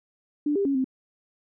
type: tone with pitch steps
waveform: sine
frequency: 294.3 / 398.7 / 277.1 / 261.5 Hz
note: D4 / G4 / C#4 / C4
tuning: +4 / +29 / -1 / -1 cents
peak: -21 dBFS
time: 0.46-0.844 s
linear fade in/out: 5 ms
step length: 96 ms
effects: none